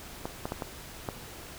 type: clicks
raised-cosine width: 1 ms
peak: -18 dBFS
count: 5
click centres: 0.255 / 0.455 / 0.521 / 0.622 / 1.088 s
effects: pink hiss -45 dBFS RMS until 1.58 s